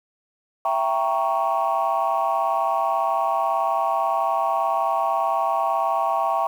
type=chord; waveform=sine; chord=E diminished seventh; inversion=none; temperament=equal with one note detuned; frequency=665.8 / 784 / 932.3 / 1108.7 Hz; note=E5 / G5 / Bb5 / Db6; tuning=+17 / 0 / 0 / 0 cents; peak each=-24 / -23 / -25 / -24 dBFS; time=0.65-6.47 s; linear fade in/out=2 ms; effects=tanh soft clip ceiling -12 dBFS + 8-bit